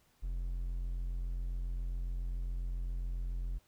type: tone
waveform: triangle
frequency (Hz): 43.65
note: F1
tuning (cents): 0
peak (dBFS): -32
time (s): 0.22-3.59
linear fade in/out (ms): 20
effects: pink hiss -70 dBFS RMS until 3.67 s